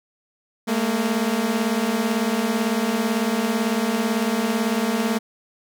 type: beating tone pair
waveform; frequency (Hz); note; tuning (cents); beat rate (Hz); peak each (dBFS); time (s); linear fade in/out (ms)
sawtooth; 212.2 / 230.2; G#3 / A#3; +38 / -22; 18; -20 / -18; 0.67-5.19; 20
effects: none